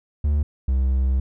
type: tone pair in turn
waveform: triangle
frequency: 73.42 / 65.41 Hz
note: D2 / C2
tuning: 0 / 0 cents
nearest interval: major second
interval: 200 cents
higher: first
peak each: -15 dBFS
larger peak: neither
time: 0.24-0.43 / 0.68-1.2 s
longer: second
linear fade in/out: 5 ms
effects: none